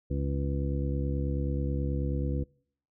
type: harmonic tone with a mistuned harmonic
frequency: 69.3 Hz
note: C#2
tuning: in tune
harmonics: 1 / 2 / 3 / 4 / 5 / 7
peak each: -30 / -32 / -39 / -37 / -40 / -40 dBFS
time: 0.1-2.44 s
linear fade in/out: 10 ms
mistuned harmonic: 7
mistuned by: +22 cents
effects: noise-tail reverb RT60 0.6 s tail -26 dB re dry